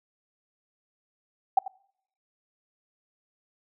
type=tone with echo; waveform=sine; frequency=770 Hz; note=G5; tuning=31 cents flat; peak=-15 dBFS; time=1.57-1.59 s; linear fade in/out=5 ms; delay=90 ms; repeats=1; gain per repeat=-15 dB; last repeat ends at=1.68 s; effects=noise-tail reverb RT60 0.7 s tail -26 dB re dry